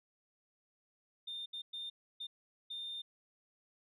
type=tone bursts at uneven times; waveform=sine; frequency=3619 Hz; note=A7; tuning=48 cents sharp; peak=-39 dBFS; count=5; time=1.27-1.46 / 1.53-1.62 / 1.73-1.9 / 2.2-2.27 / 2.7-3.02 s; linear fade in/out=10 ms; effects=tanh soft clip ceiling -37 dBFS